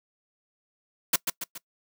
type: noise with echo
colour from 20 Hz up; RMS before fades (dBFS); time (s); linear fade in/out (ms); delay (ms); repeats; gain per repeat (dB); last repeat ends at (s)
white; -21; 1.13-1.16; 5; 140; 3; -6; 1.58
effects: noise-tail reverb RT60 0.1 s tail -23 dB re dry